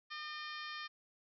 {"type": "harmonic tone with a mistuned harmonic", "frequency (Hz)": 606, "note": "D#5", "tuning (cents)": -46, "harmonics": [2, 3, 4, 5, 6, 7, 8, 9], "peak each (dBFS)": [-47, -47, -51, -52, -54, -54, -54, -57], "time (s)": [0.1, 0.88], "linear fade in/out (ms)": 20, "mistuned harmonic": 5, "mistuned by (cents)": 55, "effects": []}